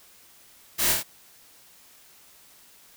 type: noise with echo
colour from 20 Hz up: white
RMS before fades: -25 dBFS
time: 0.78-0.93 s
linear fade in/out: 20 ms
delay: 26 ms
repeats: 4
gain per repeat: -2 dB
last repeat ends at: 1.034 s
effects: white hiss -54 dBFS RMS until 2.96 s